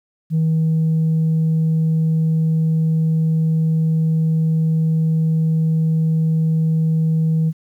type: tone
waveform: sine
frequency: 160 Hz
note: D#3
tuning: 49 cents sharp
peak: -12 dBFS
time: 0.3-7.53 s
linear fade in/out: 50 ms
effects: tanh soft clip ceiling -12 dBFS + 9-bit